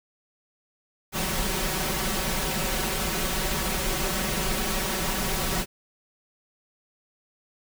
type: noise with comb filter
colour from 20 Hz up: pink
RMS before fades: -27 dBFS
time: 1.12-5.66 s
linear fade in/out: 50 ms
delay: 5.3 ms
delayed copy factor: +1
effects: none